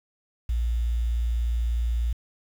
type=tone with quantisation; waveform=sine; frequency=58.27 Hz; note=A#1; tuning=in tune; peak=-22 dBFS; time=0.49-2.13 s; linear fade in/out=5 ms; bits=8; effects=none